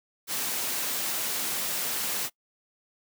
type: noise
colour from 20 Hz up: white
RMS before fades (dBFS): -30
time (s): 0.27-2.3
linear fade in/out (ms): 50
effects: noise-tail reverb RT60 0.1 s tail -23 dB re dry + high-pass 150 Hz 12 dB/octave